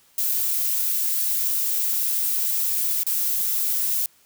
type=noise with dropouts; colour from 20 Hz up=violet; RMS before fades=-23 dBFS; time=0.18-4.06 s; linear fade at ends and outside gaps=2 ms; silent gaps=3.034-3.066 s; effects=white hiss -58 dBFS RMS until 4.25 s